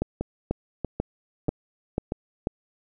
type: two click trains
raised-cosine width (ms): 2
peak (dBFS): -11 / -14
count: 6 / 4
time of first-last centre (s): 0.02-2.471 / 0.21-2.121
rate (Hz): 2.04 / 1.57
effects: none